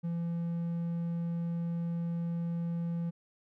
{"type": "tone", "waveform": "triangle", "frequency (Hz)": 169.4, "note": "E3", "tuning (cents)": 48, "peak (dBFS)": -29, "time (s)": [0.03, 3.11], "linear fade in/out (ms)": 20, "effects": []}